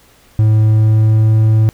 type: tone with pitch glide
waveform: triangle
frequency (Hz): 108.5 to 109.57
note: A2 to A2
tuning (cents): -24 to -7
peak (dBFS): -5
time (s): 0.39-1.69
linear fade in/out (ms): 0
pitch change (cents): +17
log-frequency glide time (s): 0.6-1.33
effects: pink hiss -48 dBFS RMS until 1.73 s